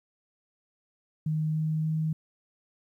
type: tone with pitch steps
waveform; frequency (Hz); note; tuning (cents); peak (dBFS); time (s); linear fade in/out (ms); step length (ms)
sine; 155.56 / 156.55 / 157.55; D#3 / D#3 / D#3; 0 / +11 / +22; -25; 1.26-2.13; 5; 290
effects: 11-bit